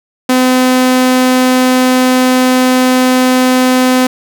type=tone; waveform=sawtooth; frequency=255 Hz; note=C4; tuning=44 cents flat; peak=-3 dBFS; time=0.29-4.07 s; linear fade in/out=5 ms; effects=none